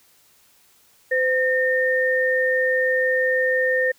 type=tone pair together; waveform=sine; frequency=512.1 / 1826 Hz; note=C5 / A#6; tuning=-37 / -36 cents; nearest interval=octave + minor seventh; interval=2201 cents; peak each=-20 dBFS; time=1.11-3.92 s; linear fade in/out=10 ms; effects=white hiss -57 dBFS RMS until 3.98 s